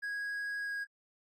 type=tone with pitch glide; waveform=triangle; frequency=1652 to 1641.5 Hz; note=G#6 to G#6; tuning=-10 to -21 cents; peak=-33 dBFS; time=0.02-0.85 s; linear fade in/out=20 ms; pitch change=-11 cents; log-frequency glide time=0.63-0.73 s; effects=AAC 32 kbps